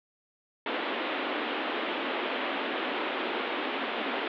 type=band-pass noise; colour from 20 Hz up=pink; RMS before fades=-32 dBFS; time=0.66-4.28 s; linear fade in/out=2 ms; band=250 to 3500 Hz; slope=48 dB/octave; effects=none